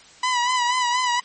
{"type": "tone with vibrato", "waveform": "sawtooth", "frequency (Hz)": 987.8, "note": "B5", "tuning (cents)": 0, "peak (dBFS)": -15, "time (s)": [0.23, 1.2], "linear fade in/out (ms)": 5, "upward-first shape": "sine", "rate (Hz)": 4.2, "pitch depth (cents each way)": 53, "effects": ["white hiss -48 dBFS RMS until 1.24 s", "MP3 32 kbps"]}